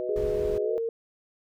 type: chord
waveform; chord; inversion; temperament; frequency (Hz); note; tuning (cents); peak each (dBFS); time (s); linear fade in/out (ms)
sine; B major; second; equal; 370 / 493.9 / 622.3; F#4 / B4 / D#5; 0 / 0 / 0; -33; 0-0.78; 0
type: tone with pitch glide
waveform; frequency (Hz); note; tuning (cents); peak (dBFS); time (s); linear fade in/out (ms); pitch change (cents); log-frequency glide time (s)
sine; 417.2 to 457.6; G#4 to A#4; +8 to -32; -26; 0.09-0.89; 2; +160; 0.63-0.74
type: noise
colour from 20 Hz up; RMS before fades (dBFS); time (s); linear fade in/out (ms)
brown; -36; 0.16-0.58; 2
effects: none